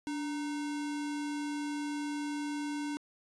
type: tone with sample-and-hold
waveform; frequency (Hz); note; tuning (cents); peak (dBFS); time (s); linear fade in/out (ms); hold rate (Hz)
sine; 291.7; D4; -12; -33; 0.07-2.97; 0; 1225
effects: resampled to 22050 Hz